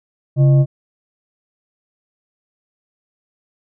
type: tone with frequency modulation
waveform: sine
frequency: 137.3 Hz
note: C#3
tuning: 16 cents flat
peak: -8 dBFS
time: 0.36-0.66 s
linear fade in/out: 50 ms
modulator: 476 Hz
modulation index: 0.31
effects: none